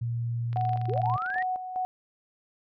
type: tone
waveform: sine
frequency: 117.7 Hz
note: A#2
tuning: 17 cents sharp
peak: -27 dBFS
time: 0.01-1.17 s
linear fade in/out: 10 ms
type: click train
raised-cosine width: 0.3 ms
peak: -29 dBFS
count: 23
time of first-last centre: 0.53-1.424 s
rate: 24.6 Hz
type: tone with tremolo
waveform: sine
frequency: 740 Hz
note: F#5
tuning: in tune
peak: -26 dBFS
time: 0.56-1.85 s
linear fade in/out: 0 ms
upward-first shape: square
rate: 2.5 Hz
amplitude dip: 60%
type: linear sweep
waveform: sine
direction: up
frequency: 330 to 1938 Hz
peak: -29 dBFS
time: 0.88-1.43 s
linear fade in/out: 10 ms
effects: none